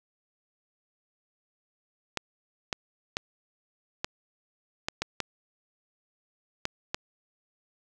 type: clicks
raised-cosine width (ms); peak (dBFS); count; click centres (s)
0.2; -11; 9; 2.173 / 2.728 / 3.169 / 4.045 / 4.885 / 5.02 / 5.203 / 6.654 / 6.945
effects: none